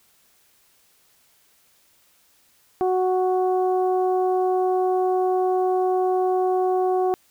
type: tone with frequency modulation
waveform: sine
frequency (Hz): 370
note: F#4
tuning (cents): 0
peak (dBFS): -16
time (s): 2.81-7.14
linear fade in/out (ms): 0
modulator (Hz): 370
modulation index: 1
effects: white hiss -60 dBFS RMS until 7.3 s